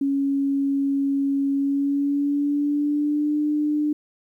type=tone with pitch glide; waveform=sine; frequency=277.2 to 298.8 Hz; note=C#4 to D4; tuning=0 to +30 cents; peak=-19 dBFS; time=0.01-3.93 s; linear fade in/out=5 ms; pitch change=+130 cents; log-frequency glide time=1.55-3.37 s; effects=10-bit